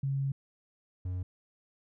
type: tone pair in turn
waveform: sine / triangle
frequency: 137 / 91.09 Hz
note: C#3 / F#2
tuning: -20 / -27 cents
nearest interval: perfect fifth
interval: 707 cents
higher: first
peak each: -28 / -30 dBFS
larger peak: first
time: 0.03-0.32 / 1.05-1.23 s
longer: first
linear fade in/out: 5 ms
effects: none